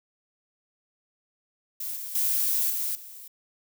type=noise with level steps; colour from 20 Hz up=violet; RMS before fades=-33 / -36 / -25 / -29 / -44 dBFS; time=1.8-3.28 s; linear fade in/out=5 ms; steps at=1.96 / 2.15 / 2.7 / 2.95 s; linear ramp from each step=2 ms; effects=none